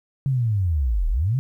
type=linear two-way sweep; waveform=sine; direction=down then up; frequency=140 to 35 to 140 Hz; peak=-18 dBFS; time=0.26-1.39 s; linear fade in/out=0 ms; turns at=1.09 s; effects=10-bit